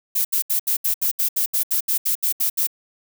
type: noise bursts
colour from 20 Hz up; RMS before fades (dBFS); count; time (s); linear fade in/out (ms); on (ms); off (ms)
violet; -20; 15; 0.15-2.672; 10; 100; 73
effects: none